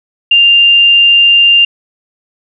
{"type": "tone", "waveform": "sine", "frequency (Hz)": 2794, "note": "F7", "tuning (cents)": 0, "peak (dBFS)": -3, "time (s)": [0.31, 1.65], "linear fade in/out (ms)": 5, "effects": []}